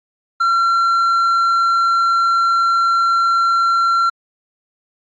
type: tone with tanh clipping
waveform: sine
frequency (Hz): 1364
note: F6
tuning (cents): -41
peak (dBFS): -13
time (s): 0.4-4.1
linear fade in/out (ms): 10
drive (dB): 5
effects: AAC 64 kbps